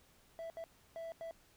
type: tone bursts at uneven times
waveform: triangle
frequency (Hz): 660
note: E5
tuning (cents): +2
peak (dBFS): -40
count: 4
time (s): 0.39-0.5 / 0.57-0.64 / 0.96-1.12 / 1.21-1.31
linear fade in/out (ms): 0
effects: pink hiss -67 dBFS RMS until 1.56 s